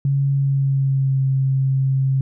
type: tone with pitch glide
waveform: sine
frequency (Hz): 138.59 to 134.02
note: C#3 to C3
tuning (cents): 0 to +42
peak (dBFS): -15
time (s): 0.05-2.21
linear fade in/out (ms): 2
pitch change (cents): -58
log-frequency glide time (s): 0.32-1.21
effects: none